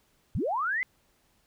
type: linear sweep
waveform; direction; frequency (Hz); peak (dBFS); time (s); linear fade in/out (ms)
sine; up; 59 to 2093; -26; 0.35-0.83; 0
effects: pink hiss -68 dBFS RMS until 1.46 s